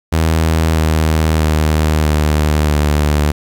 sawtooth tone with pitch steps, 80.5 / 78.93 / 77.4 / 75.89 / 74.42 Hz, E2 / D#2 / D#2 / D#2 / D2, -41 / +25 / -9 / -43 / +24 cents, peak -7 dBFS, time 0.12-3.32 s, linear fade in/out 10 ms, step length 640 ms, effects 8-bit

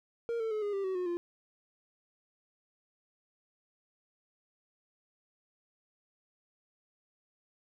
triangle tone with pitch steps, 466.2 / 447 / 428.5 / 410.8 / 393.8 / 377.6 / 362 / 347 Hz, A#4 / A4 / A4 / G#4 / G4 / F#4 / F#4 / F4, 0 / +27 / -46 / -19 / +8 / +35 / -38 / -11 cents, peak -29 dBFS, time 0.29-1.17 s, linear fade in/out 0 ms, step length 110 ms, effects none

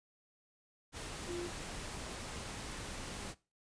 sine tone in noise, 349.2 Hz, F4, in tune, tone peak -38 dBFS, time 1.26-1.5 s, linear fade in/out 50 ms, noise pink, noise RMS -44 dBFS, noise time 0.92-3.35 s, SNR +3 dB, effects noise-tail reverb RT60 0.3 s tail -20 dB re dry + resampled to 22050 Hz

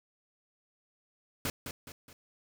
pink noise with echo, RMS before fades -33 dBFS, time 1.45-1.5 s, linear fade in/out 2 ms, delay 210 ms, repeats 3, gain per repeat -7 dB, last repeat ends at 2.13 s, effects none

